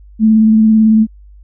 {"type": "tone with vibrato", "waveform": "sine", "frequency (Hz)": 219, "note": "A3", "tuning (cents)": -8, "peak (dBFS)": -5, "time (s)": [0.19, 1.07], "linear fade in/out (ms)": 50, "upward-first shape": "sine", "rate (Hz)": 18, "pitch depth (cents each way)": 20, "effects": ["added 50 Hz sine -36 dBFS peak until 1.43 s"]}